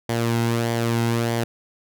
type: tone with flanger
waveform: sawtooth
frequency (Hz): 116.54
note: A#2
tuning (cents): 0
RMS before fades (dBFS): -22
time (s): 0.09-1.44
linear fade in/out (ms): 5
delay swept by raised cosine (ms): 0.75 to 1.74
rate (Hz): 1.6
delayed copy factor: -0.5
effects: none

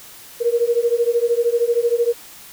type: beating tone pair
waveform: sine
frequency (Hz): 466.2 / 479.2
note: A#4 / A#4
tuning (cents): 0 / +48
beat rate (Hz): 13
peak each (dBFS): -18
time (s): 0.4-2.14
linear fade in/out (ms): 20
effects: white hiss -41 dBFS RMS until 2.52 s

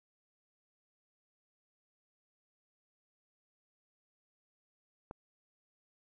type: click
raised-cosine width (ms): 1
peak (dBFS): -29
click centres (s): 5.111
effects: none

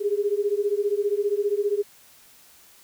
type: beating tone pair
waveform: sine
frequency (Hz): 402 / 417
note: G4 / G#4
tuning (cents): +44 / +7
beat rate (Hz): 15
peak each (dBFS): -24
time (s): 0-1.83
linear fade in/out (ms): 20
effects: white hiss -53 dBFS RMS until 2.83 s

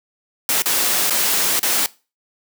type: noise with dropouts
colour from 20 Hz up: white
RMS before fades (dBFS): -18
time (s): 0.49-1.86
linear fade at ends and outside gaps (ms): 1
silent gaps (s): 0.621-0.658 / 1.098-1.106 / 1.594-1.63
effects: noise-tail reverb RT60 0.3 s tail -20 dB re dry + high-pass 200 Hz 12 dB/octave

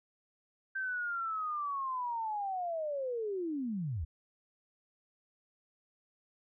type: linear sweep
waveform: sine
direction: down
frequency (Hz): 1568 to 65.9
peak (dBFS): -33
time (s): 0.75-4.05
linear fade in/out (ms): 10
effects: none

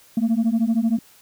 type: beating tone pair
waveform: sine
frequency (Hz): 220.7 / 233.7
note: A3 / A#3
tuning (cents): +5 / +5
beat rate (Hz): 13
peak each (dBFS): -18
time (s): 0.17-0.99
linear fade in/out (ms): 5
effects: tanh soft clip ceiling -14 dBFS + white hiss -52 dBFS RMS until 1.21 s

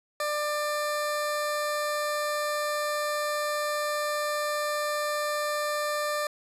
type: tone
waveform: 20% pulse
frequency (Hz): 595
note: D5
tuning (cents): +22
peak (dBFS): -22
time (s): 0.2-6.27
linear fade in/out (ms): 2
effects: resampled to 32000 Hz

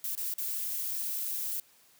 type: noise with dropouts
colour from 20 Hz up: violet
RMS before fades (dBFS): -34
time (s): 0.04-1.6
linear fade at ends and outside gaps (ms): 2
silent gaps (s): 0.152-0.175 / 0.339-0.382
effects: white hiss -62 dBFS RMS until 1.99 s + high-pass 80 Hz 12 dB/octave

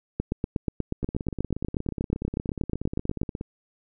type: two click trains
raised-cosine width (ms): 3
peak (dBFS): -18 / -12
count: 41 / 26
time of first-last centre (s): 1.03-3.411 / 0.2-3.216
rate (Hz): 16.8 / 8.29
effects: none

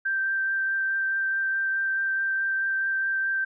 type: tone with vibrato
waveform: sine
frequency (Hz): 1568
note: G6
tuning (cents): 0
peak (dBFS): -23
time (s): 0.05-3.45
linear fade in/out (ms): 10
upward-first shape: triangle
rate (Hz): 4.7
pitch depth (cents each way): 12
effects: none

